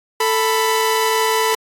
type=tone pair together; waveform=sawtooth; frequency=442.1 / 990 Hz; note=A4 / B5; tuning=+8 / +4 cents; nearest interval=octave + major second; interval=1396 cents; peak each=-14 dBFS; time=0.2-1.55 s; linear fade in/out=5 ms; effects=AAC 48 kbps